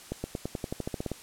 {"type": "accelerating click train", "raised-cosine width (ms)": 2, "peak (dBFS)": -18, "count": 13, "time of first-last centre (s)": [0.12, 1.117], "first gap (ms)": 120, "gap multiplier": 0.93, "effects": ["white hiss -49 dBFS RMS until 1.22 s", "low-pass 11000 Hz 12 dB/octave"]}